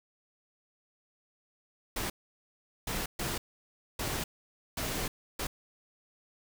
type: noise bursts at uneven times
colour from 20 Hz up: pink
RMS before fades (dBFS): -34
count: 6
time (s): 1.96-2.1 / 2.87-3.06 / 3.19-3.38 / 3.99-4.24 / 4.77-5.08 / 5.39-5.47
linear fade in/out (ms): 5
effects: none